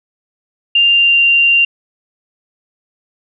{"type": "tone with pitch glide", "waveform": "sine", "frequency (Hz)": [2794, 2776], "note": ["F7", "F7"], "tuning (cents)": [0, -11], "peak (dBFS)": -7, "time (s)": [0.75, 1.65], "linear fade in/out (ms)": 5, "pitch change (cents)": -11, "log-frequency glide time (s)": [0.89, 1.22], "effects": []}